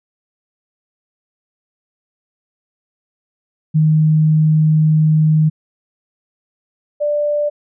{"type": "tone pair in turn", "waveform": "sine", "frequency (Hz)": [155.56, 589.7], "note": ["D#3", "D5"], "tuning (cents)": [0, 7], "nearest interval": "octave + major seventh", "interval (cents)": 2307, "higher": "second", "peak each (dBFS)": [-9, -14], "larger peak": "first", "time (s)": [[3.74, 5.5], [7, 7.5]], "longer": "first", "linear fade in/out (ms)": 20, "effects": []}